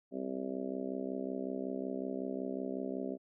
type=harmonic tone; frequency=65.41 Hz; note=C2; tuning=in tune; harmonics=3 / 4 / 5 / 6 / 7 / 8 / 9 / 10; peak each=-44 / -39 / -49 / -41 / -48 / -49 / -45 / -47 dBFS; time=0.11-3.18 s; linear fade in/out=50 ms; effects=none